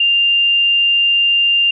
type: tone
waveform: sine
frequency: 2794 Hz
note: F7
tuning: in tune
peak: -10 dBFS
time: 0-1.71 s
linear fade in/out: 5 ms
effects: none